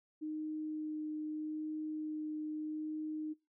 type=tone with vibrato; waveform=sine; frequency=307.9 Hz; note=D#4; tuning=18 cents flat; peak=-37 dBFS; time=0.21-3.34 s; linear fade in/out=20 ms; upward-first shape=sine; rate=0.8 Hz; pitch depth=8 cents each way; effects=noise-tail reverb RT60 0.2 s tail -19 dB re dry